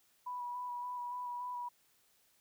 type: tone with vibrato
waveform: sine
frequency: 981 Hz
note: B5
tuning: 12 cents flat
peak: -38 dBFS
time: 0.26-1.69 s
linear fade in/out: 10 ms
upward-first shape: square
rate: 3.5 Hz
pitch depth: 15 cents each way
effects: white hiss -71 dBFS RMS until 2.4 s